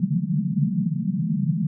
pink band-pass noise, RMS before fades -23 dBFS, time 0-1.67 s, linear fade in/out 2 ms, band 140 to 220 Hz, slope 96 dB/octave, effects none

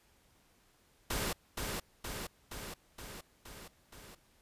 pink noise with echo, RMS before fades -35 dBFS, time 1.1-1.33 s, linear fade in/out 5 ms, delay 470 ms, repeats 6, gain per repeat -3 dB, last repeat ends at 4.15 s, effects pink hiss -68 dBFS RMS until 4.41 s + resampled to 32000 Hz

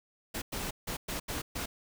pink noise bursts at uneven times, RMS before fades -36 dBFS, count 6, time 0.34-0.42 / 0.52-0.71 / 0.87-0.97 / 1.08-1.2 / 1.28-1.42 / 1.55-1.66 s, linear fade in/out 10 ms, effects none

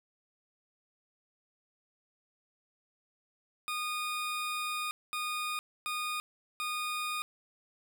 20% pulse tone bursts at uneven times, 1229 Hz, D#6, 22 cents flat, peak -28 dBFS, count 4, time 3.68-4.91 / 5.13-5.59 / 5.86-6.2 / 6.6-7.22 s, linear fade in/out 0 ms, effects none

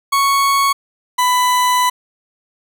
40% pulse tone pair in turn, 1108.7 / 995.9 Hz, C#6 / B5, 0 / +14 cents, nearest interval major second, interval 186 cents, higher first, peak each -11 dBFS, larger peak neither, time 0.12-0.73 / 1.18-1.9 s, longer second, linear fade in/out 10 ms, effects none

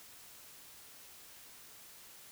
silence, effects white hiss -55 dBFS RMS until 2.31 s

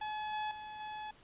40% pulse tone with level steps, 853 Hz, G#5, 46 cents sharp, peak -36 / -34 / -43 / -40 dBFS, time 0.01-1.11 s, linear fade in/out 5 ms, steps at 0.33 / 0.51 / 0.8 s, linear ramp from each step 2 ms, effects pink hiss -62 dBFS RMS until 1.23 s + resampled to 8000 Hz

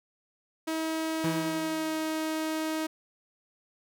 sawtooth tone with pitch glide, 320 to 315.4 Hz, D#4 to D#4, +49 to +24 cents, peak -25 dBFS, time 0.67-2.87 s, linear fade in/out 10 ms, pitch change -25 cents, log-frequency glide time 1.31-1.93 s
25% pulse tone with exponential decay, 164.81 Hz, E3, in tune, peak -24 dBFS, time 1.24-2.26 s, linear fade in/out 2 ms, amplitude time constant 220 ms
effects none

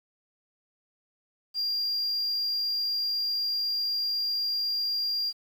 sine tone, 4782 Hz, D8, 30 cents sharp, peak -24 dBFS, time 1.54-5.33 s, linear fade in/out 50 ms, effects tanh soft clip ceiling -24 dBFS + 9-bit

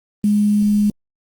sine tone with quantisation, 207.7 Hz, G#3, in tune, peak -12 dBFS, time 0.24-0.9 s, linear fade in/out 2 ms, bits 6, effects Opus 24 kbps

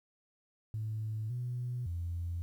sine tone with pitch steps, 109 / 123 / 85.7 Hz, A2 / B2 / F2, -16 / -7 / -32 cents, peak -33 dBFS, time 0.74-2.42 s, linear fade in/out 0 ms, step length 560 ms, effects tanh soft clip ceiling -29 dBFS + 11-bit

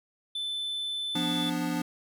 triangle tone with pitch glide, 3520 to 3482 Hz, A7 to A7, 0 to -19 cents, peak -29 dBFS, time 0.35-1.5 s, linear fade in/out 5 ms, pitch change -19 cents, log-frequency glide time 1.19-1.25 s
square chord, B diminished, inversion second, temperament equal, 174.61 / 246.9 / 293.7 Hz, F3 / B3 / D4, 0 / 0 / 0 cents, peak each -34 / -34 / -32 dBFS, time 1.15-1.82 s, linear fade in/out 5 ms
effects none

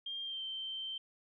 sine tone with pitch glide, 3200 to 3120 Hz, G7 to G7, +35 to -9 cents, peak -38 dBFS, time 0.06-0.98 s, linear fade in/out 5 ms, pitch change -44 cents, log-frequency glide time 0.23-0.43 s, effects none

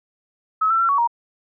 sine tone with pitch steps, 1286 / 1340 / 1356 / 1123 / 941 Hz, E6 / E6 / E6 / C#6 / A#5, -43 / +28 / +49 / +22 / +16 cents, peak -15 dBFS, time 0.61-1.075 s, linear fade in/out 10 ms, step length 93 ms, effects none

